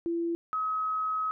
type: tone pair in turn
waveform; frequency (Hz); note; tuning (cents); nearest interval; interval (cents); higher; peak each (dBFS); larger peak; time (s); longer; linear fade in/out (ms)
sine; 337.7 / 1275; E4 / D#6; +42 / +42; octave + major seventh; 2300; second; -27; neither; 0.06-0.35 / 0.53-1.31; second; 0
effects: none